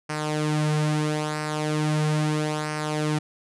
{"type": "tone with flanger", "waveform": "sawtooth", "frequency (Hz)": 152.4, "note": "D#3", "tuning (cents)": -36, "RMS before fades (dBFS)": -25, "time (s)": [0.09, 3.19], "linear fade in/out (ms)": 10, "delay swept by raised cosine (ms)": [0.27, 6.27], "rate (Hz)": 0.38, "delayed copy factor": -0.6, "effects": ["resampled to 24000 Hz"]}